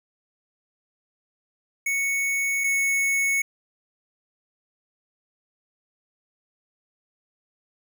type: tone pair in turn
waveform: square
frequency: 2217 / 2208 Hz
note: C#7 / C#7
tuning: 0 / -7 cents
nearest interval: unison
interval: 7 cents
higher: first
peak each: -23 / -21 dBFS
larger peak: second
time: 1.86-2.64 / 2.64-3.42 s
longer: neither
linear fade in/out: 5 ms
effects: none